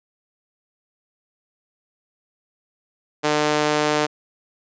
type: tone with high-pass filter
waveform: sawtooth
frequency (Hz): 150.4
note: D3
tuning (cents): +42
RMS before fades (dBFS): -20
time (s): 3.23-4.07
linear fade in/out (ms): 20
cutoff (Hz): 430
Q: 1
effects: resampled to 16000 Hz